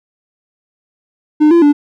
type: tone with pitch steps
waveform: triangle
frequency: 303 / 340.3 / 291.4 Hz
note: D#4 / F4 / D4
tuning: -46 / -45 / -13 cents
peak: -3 dBFS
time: 1.4-1.73 s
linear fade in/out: 20 ms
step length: 110 ms
effects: none